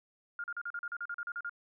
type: tone bursts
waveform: sine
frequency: 1413 Hz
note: F6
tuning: 20 cents sharp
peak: -35 dBFS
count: 13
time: 0.39-1.495 s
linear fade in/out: 2 ms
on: 49 ms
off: 39 ms
effects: none